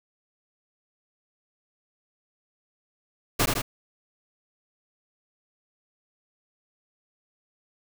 pink noise with echo, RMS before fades -22 dBFS, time 3.39-3.46 s, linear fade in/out 10 ms, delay 80 ms, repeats 2, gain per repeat -3 dB, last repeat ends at 3.62 s, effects none

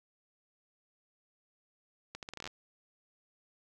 accelerating click train, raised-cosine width 0.2 ms, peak -24 dBFS, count 11, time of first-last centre 2.15-2.475 s, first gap 78 ms, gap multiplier 0.78, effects none

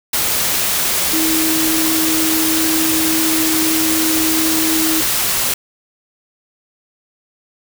sine tone in noise, 319.2 Hz, D#4, 44 cents sharp, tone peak -17 dBFS, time 1.13-5.01 s, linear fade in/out 5 ms, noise white, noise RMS -17 dBFS, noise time 0.13-5.54 s, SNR -3 dB, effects none

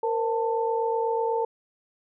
sine tone cluster, 459.9 / 508 / 888 Hz, A#4 / B4 / A5, -23 / +49 / +16 cents, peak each -25 / -33 / -27 dBFS, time 0.03-1.45 s, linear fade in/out 5 ms, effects none

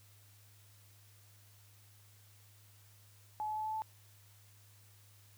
sine tone with pitch steps, 854 / 858.9 / 863.9 / 868.9 / 874 Hz, G#5 / A5 / A5 / A5 / A5, +48 / -42 / -32 / -22 / -12 cents, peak -35 dBFS, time 3.4-3.82 s, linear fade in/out 0 ms, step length 84 ms, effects added 102 Hz sine -61 dBFS peak until 5.37 s + white hiss -65 dBFS RMS until 5.37 s

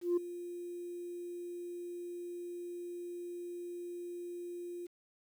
sine tone with ADSR envelope, 350 Hz, F4, 4 cents sharp, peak -24 dBFS, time 0.01-4.87 s, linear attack 160 ms, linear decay 9 ms, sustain -16 dB, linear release 12 ms, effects tanh soft clip ceiling -25 dBFS + 10-bit

